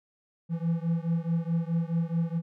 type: beating tone pair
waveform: triangle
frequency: 164.81 / 169.51 Hz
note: E3 / E3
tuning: 0 / +49 cents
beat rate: 4.7 Hz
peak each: -26 / -27 dBFS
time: 0.49-2.42 s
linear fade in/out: 50 ms
effects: none